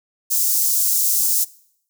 white high-pass noise, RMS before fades -18 dBFS, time 0.3-1.45 s, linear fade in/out 20 ms, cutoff 5800 Hz, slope 24 dB/octave, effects noise-tail reverb RT60 0.7 s tail -22 dB re dry

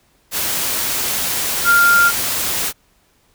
sine tone in noise, 1396.9 Hz, F6, in tune, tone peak -9 dBFS, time 1.64-2.12 s, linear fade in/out 50 ms, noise white, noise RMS -20 dBFS, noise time 0.31-2.73 s, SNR +8 dB, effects pink hiss -58 dBFS RMS until 3.34 s

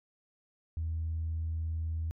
sine tone, 80.9 Hz, E2, 32 cents flat, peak -30 dBFS, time 0.77-2.11 s, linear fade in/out 0 ms, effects tanh soft clip ceiling -27 dBFS

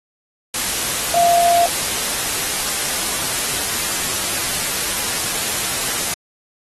sine tone in noise, 691 Hz, F5, 19 cents flat, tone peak -12 dBFS, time 1.14-1.66 s, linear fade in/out 2 ms, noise white, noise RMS -21 dBFS, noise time 0.54-6.14 s, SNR +6 dB, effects AAC 32 kbps

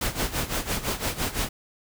pink noise with tremolo, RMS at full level -25 dBFS, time 0.01-1.49 s, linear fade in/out 5 ms, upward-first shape sine, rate 5.9 Hz, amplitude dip 80%, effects none

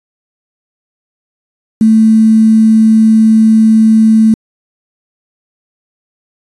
sine tone with quantisation, 220.5 Hz, A3, 4 cents sharp, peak -3 dBFS, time 1.81-4.34 s, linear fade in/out 2 ms, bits 5, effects resampled to 24000 Hz

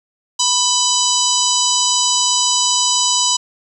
harmonic tone with a mistuned harmonic, 987.8 Hz, B5, in tune, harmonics 1 / 3 / 4 / 5 / 6 / 7 / 8, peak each -21 / -21 / -21 / -21 / -21 / -21 / -21 dBFS, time 0.39-3.37 s, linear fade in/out 10 ms, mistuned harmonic 3, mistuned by +26 cents, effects 8-bit

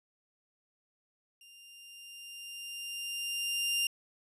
sawtooth tone with level ramp, 2794 Hz, F7, in tune, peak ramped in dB -51 to -24 dBFS, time 1.41-3.87 s, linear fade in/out 2 ms, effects resampled to 32000 Hz

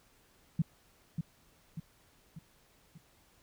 sine tone with echo, 162 Hz, E3, 30 cents flat, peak -24 dBFS, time 0.59-0.62 s, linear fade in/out 5 ms, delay 590 ms, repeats 4, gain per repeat -6 dB, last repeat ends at 2.98 s, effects pink hiss -66 dBFS RMS until 3.42 s

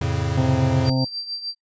square chord, F augmented, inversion none, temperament equal, 87.31 / 110 / 138.59 Hz, F2 / A2 / C#3, 0 / 0 / 0 cents, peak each -26 dBFS, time 0.01-0.9 s, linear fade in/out 5 ms
harmonic tone, 130.81 Hz, C3, in tune, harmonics 1 / 2 / 4 / 5 / 6 / 7, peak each -20 / -22 / -29 / -35 / -36 / -36 dBFS, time 0.37-1.05 s, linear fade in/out 10 ms
sine tone with tremolo, 4700 Hz, D8, 1 cent sharp, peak -24 dBFS, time 0.84-1.55 s, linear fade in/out 50 ms, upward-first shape triangle, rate 6.6 Hz, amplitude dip 75%
effects noise-tail reverb RT60 0.1 s tail -25 dB re dry + resampled to 16000 Hz

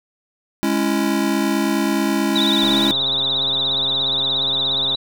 square chord, C# minor, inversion second, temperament just, 207.9 / 277.2 / 332.6 Hz, G#3 / C#4 / E4, +2 / 0 / +16 cents, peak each -22 dBFS, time 0.63-2.91 s, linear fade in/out 0 ms
sine tone with vibrato, 3711 Hz, A#7, 9 cents flat, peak -17 dBFS, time 2.35-4.96 s, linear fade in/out 10 ms, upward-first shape triangle, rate 17 Hz, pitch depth 120 cents each way
click train, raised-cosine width 1 ms, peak -18 dBFS, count 314, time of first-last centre 2.63-4.949 s, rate 135 Hz
effects none

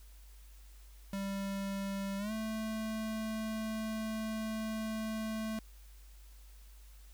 square tone with pitch glide, 196.6 to 219.4 Hz, G3 to A3, +5 to -5 cents, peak -36 dBFS, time 1.13-5.59 s, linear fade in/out 2 ms, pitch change +190 cents, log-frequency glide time 2.18-2.32 s, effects added 50 Hz sine -52 dBFS peak until 7.13 s + white hiss -64 dBFS RMS until 7.13 s

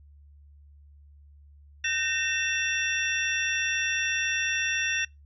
sine tone cluster, 1532 / 1838 / 2692 / 3504 / 5660 Hz, G6 / A#6 / E7 / A7 / F8, -40 / -25 / +36 / -8 / +22 cents, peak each -35 / -29 / -29 / -35 / -35 dBFS, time 1.84-5.05 s, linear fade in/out 5 ms, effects noise-tail reverb RT60 0.2 s tail -25 dB re dry + added 72 Hz sine -50 dBFS peak until 5.25 s

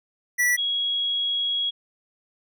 square / sine tone pair in turn, 1955 / 3317 Hz, B6 / G#7, -18 / -3 cents, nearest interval major sixth, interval 915 cents, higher second, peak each -19 / -22 dBFS, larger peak first, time 0.38-0.57 / 0.57-1.71 s, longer second, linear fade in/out 20 ms, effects none

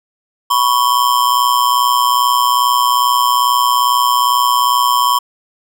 square ring-modulated tone, 1046.5 Hz, C6, in tune, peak -8 dBFS, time 0.5-5.19 s, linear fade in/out 10 ms, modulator 61.2 Hz, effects none

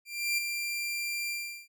sawtooth tone with ADSR envelope, 2374 Hz, D7, 18 cents sharp, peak -22 dBFS, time 0.05-1.68 s, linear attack 330 ms, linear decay 7 ms, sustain -6 dB, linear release 380 ms, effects none

